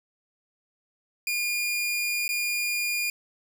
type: tone with dropouts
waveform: sawtooth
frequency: 2423 Hz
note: D#7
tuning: 47 cents flat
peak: -22 dBFS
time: 1.27-3.1 s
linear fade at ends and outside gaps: 2 ms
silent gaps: 2.28-2.29 s
effects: none